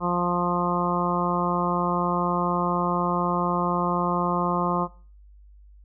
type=harmonic tone; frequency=175.9 Hz; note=F3; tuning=13 cents sharp; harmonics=1 / 2 / 3 / 4 / 5 / 6 / 7; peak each=-26 / -30 / -32 / -32 / -31 / -27 / -31 dBFS; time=0-4.88 s; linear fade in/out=50 ms; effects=noise-tail reverb RT60 0.4 s tail -20 dB re dry + added 50 Hz sine -47 dBFS peak until 5.84 s